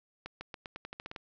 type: accelerating click train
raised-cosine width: 0.3 ms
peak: -25 dBFS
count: 11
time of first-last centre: 0.26-1.162 s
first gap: 150 ms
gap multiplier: 0.88
effects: resampled to 16000 Hz + 9-bit